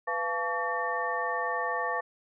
sine tone cluster, 499.3 / 689 / 868 / 1135 / 1806 Hz, B4 / F5 / A5 / C#6 / A6, +19 / -24 / -24 / +41 / +45 cents, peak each -35 / -35 / -35 / -33 / -33 dBFS, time 0.07-2.01 s, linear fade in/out 10 ms, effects none

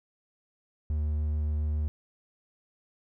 triangle tone, 75.6 Hz, D#2, 49 cents flat, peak -24 dBFS, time 0.9-1.88 s, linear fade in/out 0 ms, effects none

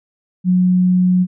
sine tone, 182 Hz, F#3, 28 cents flat, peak -10 dBFS, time 0.44-1.27 s, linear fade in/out 50 ms, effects none

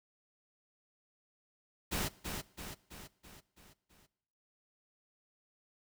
pink noise with echo, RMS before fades -35 dBFS, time 1.91-2.09 s, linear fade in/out 20 ms, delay 330 ms, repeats 6, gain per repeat -5 dB, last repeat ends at 4.07 s, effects noise-tail reverb RT60 0.9 s tail -21 dB re dry

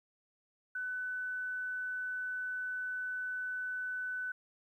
sine tone, 1500 Hz, F#6, 23 cents sharp, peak -35 dBFS, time 0.75-4.32 s, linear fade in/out 5 ms, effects 12-bit

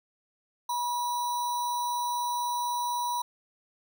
sine tone with sample-and-hold, 968 Hz, B5, 35 cents flat, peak -27 dBFS, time 0.69-3.22 s, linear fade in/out 5 ms, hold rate 4900 Hz, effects none

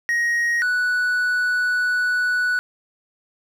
triangle tone pair in turn, 1881 / 1479.4 Hz, A#6 / F#6, +15 / -1 cents, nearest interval major third, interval 416 cents, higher first, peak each -16 dBFS, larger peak neither, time 0.09-0.62 / 0.62-2.59 s, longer second, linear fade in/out 0 ms, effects none

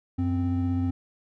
triangle tone pair together, 92.28 / 261 Hz, F#2 / C4, -4 / -4 cents, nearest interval octave + tritone, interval 1800 cents, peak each -24 dBFS, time 0.18-0.91 s, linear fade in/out 10 ms, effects none

